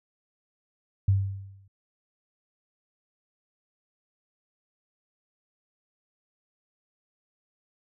sine tone with exponential decay, 97.7 Hz, G2, 5 cents flat, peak -16 dBFS, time 1.08-1.68 s, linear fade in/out 5 ms, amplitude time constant 130 ms, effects none

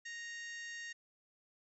harmonic tone with a mistuned harmonic, 932.3 Hz, A#5, in tune, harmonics 2 / 3 / 4 / 5 / 6 / 7 / 8, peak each -44 / -54 / -57 / -60 / -57 / -55 / -61 dBFS, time 0.05-0.93 s, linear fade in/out 10 ms, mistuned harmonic 5, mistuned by -50 cents, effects none

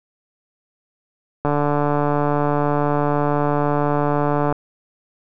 click train, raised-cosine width 1 ms, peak -6 dBFS, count 450, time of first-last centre 1.45-4.525 s, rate 146 Hz, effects none

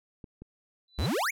clicks, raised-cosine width 3 ms, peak -31 dBFS, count 2, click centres 0.242 / 0.42 s
sine tone with exponential growth, 3986 Hz, B7, 15 cents sharp, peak -30 dBFS, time 0.88-1.06 s, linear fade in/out 2 ms, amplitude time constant 39 ms
square exponential sweep, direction up, 53.8 to 2489 Hz, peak -27 dBFS, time 0.98-1.31 s, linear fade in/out 10 ms
effects none

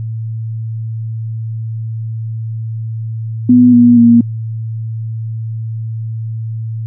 sine tone with pitch steps, 246.9 / 240.7 / 234.7 Hz, B3 / B3 / A#3, 0 / -44 / +12 cents, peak -3 dBFS, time 3.49-4.21 s, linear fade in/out 5 ms, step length 240 ms, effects added 112 Hz sine -18 dBFS peak until 6.86 s

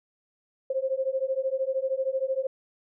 sine beating tone pair, 523.3 / 536.3 Hz, C5 / C5, 0 / +43 cents, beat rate 13 Hz, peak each -28 / -28 dBFS, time 0.7-2.47 s, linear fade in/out 5 ms, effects none

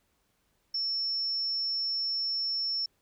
sine tone, 5400 Hz, E8, 41 cents sharp, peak -28 dBFS, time 0.74-2.86 s, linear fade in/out 5 ms, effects pink hiss -73 dBFS RMS until 3.01 s

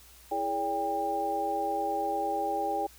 sine tone cluster, 330.1 / 419 / 569 / 798 Hz, E4 / G#4 / C#5 / G5, +2 / +15 / +45 / +31 cents, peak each -37 / -36 / -36 / -29 dBFS, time 0.31-2.87 s, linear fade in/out 10 ms, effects added 60 Hz sine -57 dBFS peak until 2.98 s + white hiss -55 dBFS RMS until 2.98 s

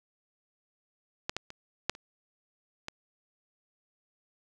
clicks, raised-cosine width 0.2 ms, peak -13 / -15 / -26 / -9 / -30 / -19 dBFS, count 6, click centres 1.295 / 1.366 / 1.504 / 1.896 / 1.951 / 2.884 s, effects none

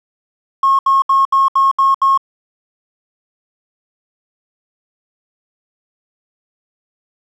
triangle tone bursts, 1085 Hz, C#6, 37 cents flat, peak -5 dBFS, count 7, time 0.63-2.176 s, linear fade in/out 5 ms, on 160 ms, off 71 ms, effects tanh soft clip ceiling -6 dBFS

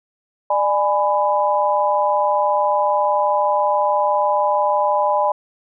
sine chord, G# diminished, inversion second, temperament just, 598 / 830.6 / 996.7 Hz, D5 / G#5 / B5, +31 / 0 / +16 cents, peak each -19 dBFS, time 0.5-5.32 s, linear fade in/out 5 ms, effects none

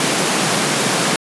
pink high-pass noise, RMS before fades -17 dBFS, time 0-1.16 s, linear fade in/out 2 ms, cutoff 140 Hz, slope 48 dB/octave, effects resampled to 24000 Hz

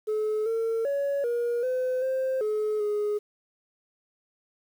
sine tone with pitch steps, 429.6 / 453.4 / 562 / 475.9 / 510 / 524 / 426.8 / 417.2 Hz, A4 / A#4 / C#5 / A#4 / C5 / C5 / G#4 / G#4, -41 / -48 / +24 / +36 / -44 / +2 / +47 / +8 cents, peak -22 dBFS, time 0.07-3.19 s, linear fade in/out 20 ms, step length 390 ms, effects tanh soft clip ceiling -23 dBFS + 9-bit

